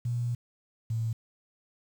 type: tone pair in turn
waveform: sine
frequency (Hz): 120 / 113.29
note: B2 / A#2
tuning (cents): -49 / -49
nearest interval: minor second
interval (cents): 100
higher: first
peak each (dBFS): -27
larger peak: neither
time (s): 0.05-0.35 / 0.9-1.13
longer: first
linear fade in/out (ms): 5
effects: 9-bit